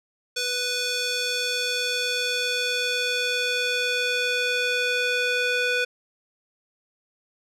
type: tone with band-pass filter sweep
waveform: square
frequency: 493.9 Hz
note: B4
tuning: in tune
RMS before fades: -25 dBFS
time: 0.36-5.85 s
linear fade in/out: 10 ms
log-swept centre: 4700 to 2300 Hz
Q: 1.2
effects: none